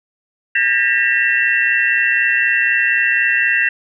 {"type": "tone cluster", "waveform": "sine", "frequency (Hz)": [1608, 1819, 1943, 2703], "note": ["G6", "A#6", "B6", "E7"], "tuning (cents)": [44, -43, -29, 43], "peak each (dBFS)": -18, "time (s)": [0.55, 3.69], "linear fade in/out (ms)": 5, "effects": []}